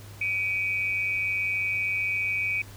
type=tone pair together; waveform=sine; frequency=2296 / 2489 Hz; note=D7 / D#7; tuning=-40 / 0 cents; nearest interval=minor second; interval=140 cents; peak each=-27 / -28 dBFS; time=0.21-2.62 s; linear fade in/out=5 ms; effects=added 101 Hz sine -43 dBFS peak until 2.76 s + pink hiss -49 dBFS RMS until 2.76 s